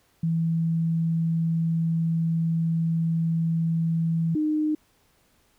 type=tone pair in turn; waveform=sine; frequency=164.4 / 306.2 Hz; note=E3 / D#4; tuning=-4 / -28 cents; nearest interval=major seventh; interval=1076 cents; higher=second; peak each=-21 dBFS; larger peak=neither; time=0.23-4.35 / 4.35-4.75 s; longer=first; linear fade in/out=5 ms; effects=pink hiss -64 dBFS RMS until 5.58 s